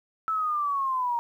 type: linear sweep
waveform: sine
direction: down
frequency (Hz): 1318.5 to 932.3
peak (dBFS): -24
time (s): 0.28-1.19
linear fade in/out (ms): 0
effects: 10-bit